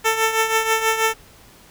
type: tone with tremolo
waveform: 10% pulse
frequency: 444.9 Hz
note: A4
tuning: 19 cents sharp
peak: -6 dBFS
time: 0.04-1.14 s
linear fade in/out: 20 ms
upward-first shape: triangle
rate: 6.2 Hz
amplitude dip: 70%
effects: pink hiss -48 dBFS RMS until 1.7 s